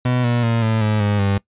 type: tone with pitch steps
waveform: 30% pulse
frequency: 124.7 / 120.04 / 115.55 / 111.22 / 107.06 / 103.06 / 99.2 Hz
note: B2 / B2 / A#2 / A2 / A2 / G#2 / G2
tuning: +17 / -49 / -15 / +19 / -47 / -13 / +21 cents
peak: -13 dBFS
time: 0.05-1.38 s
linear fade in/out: 5 ms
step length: 190 ms
effects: noise-tail reverb RT60 0.1 s tail -21 dB re dry + resampled to 8000 Hz